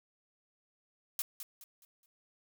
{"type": "noise with echo", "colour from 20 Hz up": "blue", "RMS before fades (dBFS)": -34, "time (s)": [1.19, 1.22], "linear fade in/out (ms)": 2, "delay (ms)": 210, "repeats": 4, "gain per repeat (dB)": -9, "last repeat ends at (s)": 2.06, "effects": []}